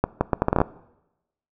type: accelerating click train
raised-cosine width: 1 ms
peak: -4 dBFS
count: 10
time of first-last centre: 0.04-0.616 s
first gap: 170 ms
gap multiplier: 0.72
effects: noise-tail reverb RT60 0.9 s tail -20 dB re dry